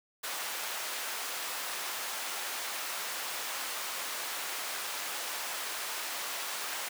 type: high-pass noise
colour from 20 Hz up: pink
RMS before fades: -37 dBFS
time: 0.23-6.89 s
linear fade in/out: 10 ms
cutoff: 840 Hz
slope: 12 dB/octave
effects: none